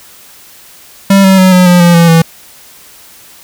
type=tone with pitch steps; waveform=square; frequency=196 / 191.19 / 186.5 / 181.93 / 177.46 / 173.11 / 168.86 / 164.72 Hz; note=G3 / G3 / F#3 / F#3 / F3 / F3 / E3 / E3; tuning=0 / -43 / +14 / -29 / +28 / -15 / +42 / -1 cents; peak=-3 dBFS; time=1.1-2.22 s; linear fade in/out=5 ms; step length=140 ms; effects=white hiss -37 dBFS RMS until 3.43 s